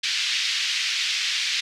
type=band-pass noise; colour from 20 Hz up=pink; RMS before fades=-25 dBFS; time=0.03-1.61 s; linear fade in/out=10 ms; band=2200 to 5400 Hz; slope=24 dB/octave; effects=none